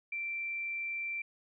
sine tone, 2349 Hz, D7, in tune, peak -34 dBFS, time 0.12-1.22 s, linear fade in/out 5 ms, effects none

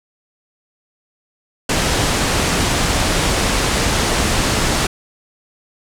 pink low-pass noise, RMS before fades -17 dBFS, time 1.69-4.87 s, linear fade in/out 5 ms, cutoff 9500 Hz, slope 24 dB/octave, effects none

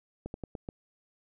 slowing click train, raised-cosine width 2 ms, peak -24 dBFS, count 5, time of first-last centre 0.26-0.689 s, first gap 81 ms, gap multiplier 1.19, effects none

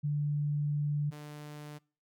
sine / sawtooth tone pair in turn, 146.83 / 148.79 Hz, D3 / D3, 0 / +23 cents, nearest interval unison, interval 23 cents, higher second, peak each -28 / -39 dBFS, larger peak first, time 0.03-1.11 / 1.11-1.79 s, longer first, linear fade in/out 20 ms, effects noise-tail reverb RT60 0.4 s tail -24 dB re dry

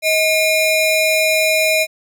35% pulse ring-modulated tone, 1529 Hz, G6, 44 cents flat, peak -8 dBFS, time 0.02-1.87 s, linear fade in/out 50 ms, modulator 898 Hz, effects none

